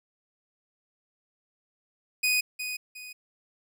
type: tone with echo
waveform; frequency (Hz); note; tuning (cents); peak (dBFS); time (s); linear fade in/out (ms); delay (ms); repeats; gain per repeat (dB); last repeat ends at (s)
sawtooth; 2489; D#7; 0; -19; 2.23-2.41; 10; 360; 2; -9; 3.13
effects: none